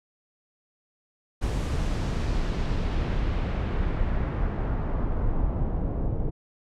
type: noise with low-pass filter sweep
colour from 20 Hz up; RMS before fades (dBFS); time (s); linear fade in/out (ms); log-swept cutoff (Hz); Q
brown; -26; 1.41-6.31; 20; 9900 to 580; 0.93
effects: none